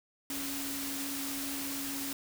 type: tone in noise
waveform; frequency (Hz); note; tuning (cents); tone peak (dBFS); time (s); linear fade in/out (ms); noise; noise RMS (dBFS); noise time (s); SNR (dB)
sine; 277.2; C#4; 0; -39; 0.3-2.13; 2; white; -38; 0.3-2.13; -4
effects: none